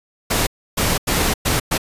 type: noise bursts at uneven times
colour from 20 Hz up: pink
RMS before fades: -18 dBFS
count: 5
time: 0.3-0.47 / 0.77-0.98 / 1.07-1.34 / 1.45-1.6 / 1.71-1.78 s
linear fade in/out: 10 ms
effects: resampled to 32000 Hz